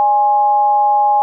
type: tone with amplitude modulation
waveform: sine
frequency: 828 Hz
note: G#5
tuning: 5 cents flat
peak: -7 dBFS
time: 0-1.22 s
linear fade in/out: 0 ms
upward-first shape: sine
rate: 237 Hz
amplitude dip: 50%
effects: none